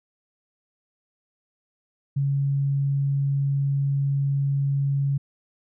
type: tone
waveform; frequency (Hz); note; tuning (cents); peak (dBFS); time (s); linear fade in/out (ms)
sine; 139.3; C#3; +9; -20; 2.16-5.18; 10
effects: none